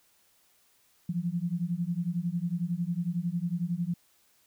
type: beating tone pair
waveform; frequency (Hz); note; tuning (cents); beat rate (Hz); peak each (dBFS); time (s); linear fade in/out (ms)
sine; 167.8 / 178.8; E3 / F3; +31 / +41; 11; -31 / -31; 1.09-3.94; 5
effects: white hiss -66 dBFS RMS until 4.46 s